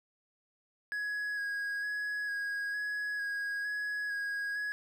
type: tone with vibrato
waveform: triangle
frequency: 1661.2 Hz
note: G#6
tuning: in tune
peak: -31 dBFS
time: 0.92-4.72 s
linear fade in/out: 0 ms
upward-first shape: square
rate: 1.1 Hz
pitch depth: 15 cents each way
effects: none